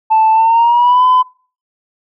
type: tone with pitch glide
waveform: sine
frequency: 880 to 1010.9 Hz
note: A5 to B5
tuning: 0 to +40 cents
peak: -5 dBFS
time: 0.1-1.23 s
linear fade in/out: 20 ms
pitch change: +240 cents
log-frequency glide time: 0.32-1.05 s
effects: noise-tail reverb RT60 0.4 s tail -23 dB re dry + tanh soft clip ceiling -4 dBFS